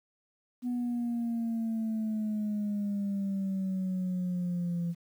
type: exponential sweep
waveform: sine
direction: down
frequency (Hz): 246.9 to 170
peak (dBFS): -27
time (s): 0.62-4.95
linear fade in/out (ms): 50
effects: tanh soft clip ceiling -27 dBFS + 10-bit